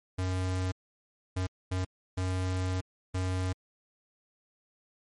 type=tone bursts at uneven times; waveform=square; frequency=92.5 Hz; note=F#2; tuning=in tune; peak=-29 dBFS; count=5; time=0.18-0.72 / 1.36-1.47 / 1.71-1.85 / 2.17-2.81 / 3.14-3.53 s; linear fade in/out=10 ms; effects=MP3 48 kbps